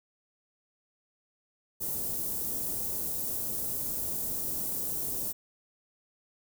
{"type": "band-stop noise", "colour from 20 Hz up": "white", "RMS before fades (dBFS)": -33, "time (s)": [1.8, 5.33], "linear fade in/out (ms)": 20, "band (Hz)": [450, 11000], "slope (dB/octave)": 12, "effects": []}